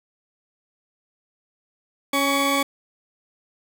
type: tone pair together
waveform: 20% pulse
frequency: 277.2 / 1125.3 Hz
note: C#4 / C#6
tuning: 0 / +26 cents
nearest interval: 2 octaves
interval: 2426 cents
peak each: -17 / -17 dBFS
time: 2.13-2.63 s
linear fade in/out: 5 ms
effects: none

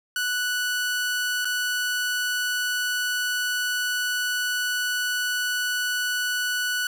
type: tone with dropouts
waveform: sawtooth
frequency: 1480 Hz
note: F#6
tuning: in tune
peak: -20 dBFS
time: 0.16-6.87 s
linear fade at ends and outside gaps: 2 ms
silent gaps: 1.447-1.453 s
effects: none

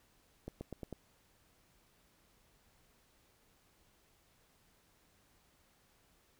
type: accelerating click train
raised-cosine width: 2 ms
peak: -29 dBFS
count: 5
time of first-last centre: 0.48-0.927 s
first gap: 130 ms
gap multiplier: 0.9
effects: pink hiss -70 dBFS RMS until 6.39 s

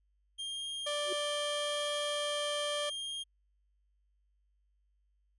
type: tone with vibrato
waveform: 45% pulse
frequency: 3200 Hz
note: G7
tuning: 35 cents sharp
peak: -37 dBFS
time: 0.38-3.24 s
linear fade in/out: 20 ms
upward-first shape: triangle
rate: 0.81 Hz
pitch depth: 15 cents each way
type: tone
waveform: sawtooth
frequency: 587.3 Hz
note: D5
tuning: in tune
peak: -30 dBFS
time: 0.86-2.9 s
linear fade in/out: 10 ms
type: tone with exponential growth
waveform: sine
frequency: 370 Hz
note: F#4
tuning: in tune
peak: -33 dBFS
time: 1.02-1.13 s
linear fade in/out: 5 ms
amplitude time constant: 22 ms
effects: added 50 Hz sine -70 dBFS peak until 5.38 s + resampled to 24000 Hz

